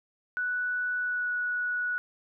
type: tone with pitch glide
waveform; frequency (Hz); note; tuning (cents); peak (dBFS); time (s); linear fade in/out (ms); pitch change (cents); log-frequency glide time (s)
sine; 1480 to 1468.1; F#6 to F#6; 0 to -14; -27; 0.37-1.98; 0; -14; 0.99-1.31
effects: none